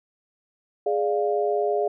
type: chord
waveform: sine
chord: D diminished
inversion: second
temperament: equal with one note detuned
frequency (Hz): 415.3 / 589 / 698.5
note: Ab4 / D5 / F5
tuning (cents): 0 / +5 / 0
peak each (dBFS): -23 / -27 / -26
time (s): 0.86-1.88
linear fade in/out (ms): 5
effects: none